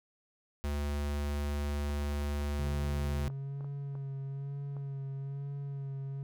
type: tone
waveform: square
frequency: 72.6 Hz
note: D2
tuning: 19 cents flat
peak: -32 dBFS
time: 0.64-3.28 s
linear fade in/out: 0 ms
type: clicks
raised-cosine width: 1 ms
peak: -37 dBFS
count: 11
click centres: 1.899 / 2.023 / 2.124 / 2.219 / 2.415 / 2.671 / 3.301 / 3.608 / 3.645 / 3.953 / 4.767 s
type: tone with vibrato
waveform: triangle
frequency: 138.59 Hz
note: C#3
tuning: in tune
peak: -34 dBFS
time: 2.59-6.23 s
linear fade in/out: 0 ms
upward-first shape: sine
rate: 1.1 Hz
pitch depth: 27 cents each way
effects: none